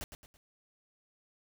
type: noise with echo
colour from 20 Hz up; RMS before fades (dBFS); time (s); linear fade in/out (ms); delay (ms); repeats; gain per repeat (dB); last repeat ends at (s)
pink; -40; 0.01-0.04; 0; 110; 3; -8; 0.37
effects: none